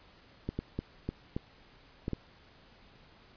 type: clicks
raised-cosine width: 3 ms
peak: -20 dBFS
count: 7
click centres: 0.49 / 0.59 / 0.79 / 1.09 / 1.365 / 2.081 / 2.133 s
effects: pink hiss -59 dBFS RMS until 3.36 s + resampled to 11025 Hz